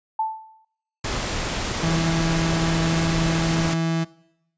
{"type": "tone with exponential decay", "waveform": "sine", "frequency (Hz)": 880, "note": "A5", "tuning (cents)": 0, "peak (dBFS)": -18, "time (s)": [0.19, 0.65], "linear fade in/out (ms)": 5, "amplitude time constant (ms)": 100}
{"type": "noise", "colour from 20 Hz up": "pink", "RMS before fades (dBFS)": -26, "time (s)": [1.04, 3.74], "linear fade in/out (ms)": 5}
{"type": "tone", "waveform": "35% pulse", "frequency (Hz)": 164.2, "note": "E3", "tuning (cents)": -6, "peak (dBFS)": -19, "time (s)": [1.82, 4.05], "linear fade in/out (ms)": 20}
{"effects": ["noise-tail reverb RT60 0.8 s tail -21 dB re dry", "resampled to 16000 Hz"]}